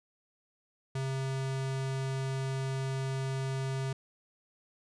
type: tone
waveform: square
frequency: 133.7 Hz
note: C3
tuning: 38 cents sharp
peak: -32 dBFS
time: 0.95-3.93 s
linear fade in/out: 5 ms
effects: resampled to 22050 Hz